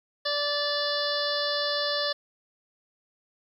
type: harmonic tone with a mistuned harmonic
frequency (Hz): 582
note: D5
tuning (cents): -16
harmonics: 1 / 2 / 3 / 5 / 6 / 7 / 8 / 9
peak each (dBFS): -30 / -35 / -33 / -41 / -33 / -34 / -33 / -36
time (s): 0.25-2.13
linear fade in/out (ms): 10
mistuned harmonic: 7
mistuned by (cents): +27
effects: 10-bit